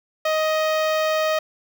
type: tone with notch filter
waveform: sawtooth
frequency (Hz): 626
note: D#5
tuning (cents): +10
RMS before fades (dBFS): -21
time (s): 0.25-1.39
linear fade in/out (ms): 5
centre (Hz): 9600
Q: 0.52
effects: none